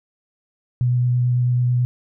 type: tone with vibrato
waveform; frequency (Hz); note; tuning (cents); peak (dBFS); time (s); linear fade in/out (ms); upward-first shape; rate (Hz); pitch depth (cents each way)
sine; 123.47; B2; 0; -15; 0.81-1.85; 0; sine; 9.1; 10
effects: none